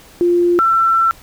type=tone pair in turn; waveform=sine; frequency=349.2 / 1343 Hz; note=F4 / E6; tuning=0 / +32 cents; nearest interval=octave + major seventh; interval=2332 cents; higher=second; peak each=-10 dBFS; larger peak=neither; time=0.21-0.59 / 0.59-1.11 s; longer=second; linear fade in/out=0 ms; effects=pink hiss -43 dBFS RMS until 1.22 s